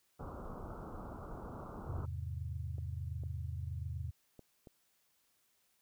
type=low-pass noise; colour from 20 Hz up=pink; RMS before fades=-46 dBFS; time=0.19-2.06 s; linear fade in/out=10 ms; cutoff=1400 Hz; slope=96 dB/octave
type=chord; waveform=sine; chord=E augmented; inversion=none; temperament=equal; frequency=82.41 / 103.83 / 130.81 Hz; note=E2 / G#2 / B#2; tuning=0 / 0 / 0 cents; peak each=-40 / -44 / -44 dBFS; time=1.86-4.11 s; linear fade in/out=10 ms
type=clicks; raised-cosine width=2 ms; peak=-39 dBFS; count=4; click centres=2.783 / 3.236 / 4.393 / 4.672 s
effects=white hiss -75 dBFS RMS until 5.81 s